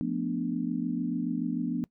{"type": "chord", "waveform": "sine", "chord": "B half-diminished seventh", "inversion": "second", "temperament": "equal", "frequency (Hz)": [174.61, 220, 246.9, 293.7], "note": ["F3", "A3", "B3", "D4"], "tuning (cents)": [0, 0, 0, 0], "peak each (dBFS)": [-34, -35, -31, -33], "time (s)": [0.01, 1.84], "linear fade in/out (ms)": 0, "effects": ["noise-tail reverb RT60 0.1 s tail -22 dB re dry"]}